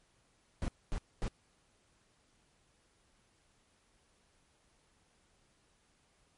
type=noise bursts; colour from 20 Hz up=brown; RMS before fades=-34 dBFS; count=3; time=0.62-1.28 s; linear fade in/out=0 ms; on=60 ms; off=240 ms; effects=pink hiss -71 dBFS RMS until 6.37 s + MP3 48 kbps